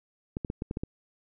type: clicks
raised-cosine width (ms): 3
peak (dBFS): -19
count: 7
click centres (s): 0.369 / 0.448 / 0.501 / 0.621 / 0.711 / 0.771 / 0.835
effects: none